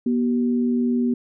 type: tone pair together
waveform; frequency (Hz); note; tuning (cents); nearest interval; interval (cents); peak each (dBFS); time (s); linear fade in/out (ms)
sine; 241.9 / 384; B3 / G4; -36 / -36; minor sixth; 800; -18 / -28; 0.06-1.14; 5
effects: none